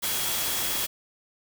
sine tone in noise, 3317 Hz, G#7, 3 cents flat, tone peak -36 dBFS, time 0.02-0.87 s, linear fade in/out 20 ms, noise white, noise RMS -28 dBFS, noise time 0.02-0.87 s, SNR -11 dB, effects none

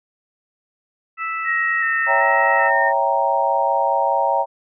harmonic tone, 658 Hz, E5, 3 cents flat, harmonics 2 / 3 / 4, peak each -24 / -28 / -30 dBFS, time 1.17-2.71 s, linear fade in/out 50 ms
sine tone with vibrato, 1859 Hz, A#6, 5 cents flat, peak -18 dBFS, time 1.44-2.93 s, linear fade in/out 50 ms, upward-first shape square, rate 1.3 Hz, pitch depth 23 cents each way
sine chord, C# diminished seventh, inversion none, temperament equal, 554.4 / 659.3 / 784 / 932.3 Hz, C#5 / E5 / G5 / Bb5, 0 / 0 / 0 / 0 cents, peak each -22 / -23 / -21 / -19 dBFS, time 2.06-4.46 s, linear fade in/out 50 ms
effects none

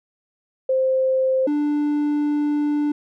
sine / triangle tone pair in turn, 523.3 / 294.8 Hz, C5 / D4, 0 / +7 cents, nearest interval minor seventh, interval 993 cents, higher first, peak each -16 dBFS, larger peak neither, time 0.69-1.47 / 1.47-2.92 s, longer second, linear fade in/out 5 ms, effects none

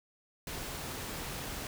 pink noise, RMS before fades -40 dBFS, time 0.47-1.67 s, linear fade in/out 2 ms, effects none

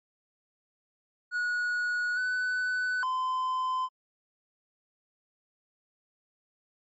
triangle tone with pitch steps, 1458 / 1498 / 1026 Hz, F#6 / F#6 / C6, -26 / +21 / -34 cents, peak -25 dBFS, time 1.31-3.89 s, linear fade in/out 50 ms, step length 860 ms, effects MP3 32 kbps

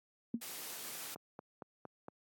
sine tone with exponential decay, 233.1 Hz, A#3, in tune, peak -28 dBFS, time 0.34-0.42 s, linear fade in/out 2 ms, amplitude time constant 16 ms
white noise, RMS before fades -45 dBFS, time 0.41-1.15 s, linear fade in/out 10 ms
click train, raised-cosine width 1 ms, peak -32 dBFS, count 5, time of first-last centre 1.16-2.084 s, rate 4.33 Hz
effects high-pass 150 Hz 12 dB/octave + AAC 64 kbps

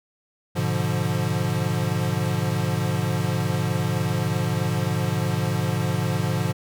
square chord, G# diminished seventh, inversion none, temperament equal, 103.83 / 123.47 / 146.83 / 174.61 Hz, G#2 / B2 / D3 / F3, 0 / 0 / 0 / 0 cents, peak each -28 dBFS, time 0.55-6.53 s, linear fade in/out 20 ms, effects none

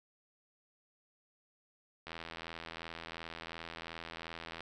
click train, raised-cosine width 0.3 ms, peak -27 dBFS, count 211, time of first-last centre 2.07-4.606 s, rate 82.8 Hz, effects none

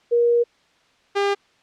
sine / sawtooth tone pair in turn, 474.3 / 401.3 Hz, A#4 / G4, +30 / +41 cents, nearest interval minor third, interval 289 cents, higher first, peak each -14 dBFS, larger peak neither, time 0.11-0.44 / 1.15-1.35 s, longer first, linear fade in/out 20 ms, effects white hiss -59 dBFS RMS until 1.62 s + low-pass 4000 Hz 12 dB/octave

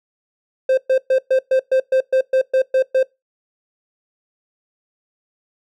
triangle tone bursts, 523.3 Hz, C5, in tune, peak -10 dBFS, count 12, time 0.69-3.03 s, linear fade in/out 5 ms, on 85 ms, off 120 ms, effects noise-tail reverb RT60 0.2 s tail -22 dB re dry

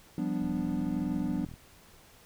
triangle chord, G dominant seventh, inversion third, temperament equal, 174.61 / 196 / 246.9 / 293.7 Hz, F3 / G3 / B3 / D4, 0 / 0 / 0 / 0 cents, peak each -33 / -33 / -32 / -32 dBFS, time 0.18-1.45 s, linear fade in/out 2 ms
click train, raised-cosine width 5 ms, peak -33 dBFS, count 46, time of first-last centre 0.42-1.539 s, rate 40.2 Hz
effects pink hiss -57 dBFS RMS until 2.25 s

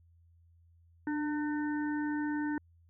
harmonic tone with a mistuned harmonic, 301.4 Hz, D4, 45 cents sharp, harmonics 1 / 3 / 5 / 6, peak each -31 / -42 / -43 / -45 dBFS, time 1.07-2.58 s, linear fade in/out 2 ms, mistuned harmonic 1, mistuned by -26 cents, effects added 84 Hz sine -60 dBFS peak until 2.89 s

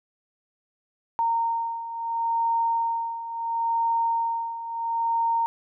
sine beating tone pair, 921 / 921.73 Hz, A#5 / A#5, -21 / -20 cents, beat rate 0.73 Hz, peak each -29 / -24 dBFS, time 1.19-5.46 s, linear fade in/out 0 ms, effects none

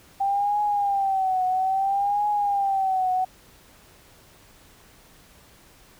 sine tone with vibrato, 784 Hz, G5, in tune, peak -20 dBFS, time 0.2-3.25 s, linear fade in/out 10 ms, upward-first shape triangle, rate 0.6 Hz, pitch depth 110 cents each way, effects pink hiss -53 dBFS RMS until 5.99 s

